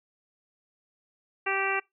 harmonic tone, 389.5 Hz, G4, 11 cents flat, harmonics 1 / 2 / 3 / 4 / 5 / 6 / 7, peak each -33 / -33 / -33 / -33 / -33 / -33 / -33 dBFS, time 1.46-1.8 s, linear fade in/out 10 ms, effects noise-tail reverb RT60 0.2 s tail -25 dB re dry

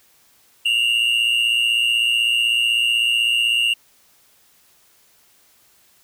triangle tone pair together, 2751 / 2867 Hz, F7 / F7, -27 / +45 cents, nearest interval minor second, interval 72 cents, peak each -17 dBFS, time 0.65-3.74 s, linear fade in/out 10 ms, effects white hiss -56 dBFS RMS until 6.03 s

